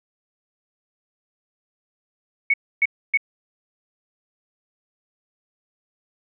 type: tone bursts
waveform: sine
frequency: 2217 Hz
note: C#7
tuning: in tune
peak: -14 dBFS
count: 3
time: 2.5-3.174 s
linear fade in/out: 5 ms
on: 38 ms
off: 280 ms
effects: none